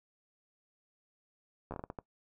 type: slowing click train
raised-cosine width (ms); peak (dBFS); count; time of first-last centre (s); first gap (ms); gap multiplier
1; -26; 8; 1.71-1.988; 12; 1.39
effects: noise-tail reverb RT60 0.1 s tail -20 dB re dry